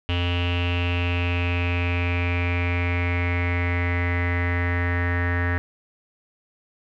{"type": "tone with low-pass filter sweep", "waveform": "square", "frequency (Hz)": 87.6, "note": "F2", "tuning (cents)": 6, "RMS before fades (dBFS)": -23, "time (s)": [0.09, 5.58], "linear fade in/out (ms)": 0, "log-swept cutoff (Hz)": [2900, 1800], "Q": 8.4, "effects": []}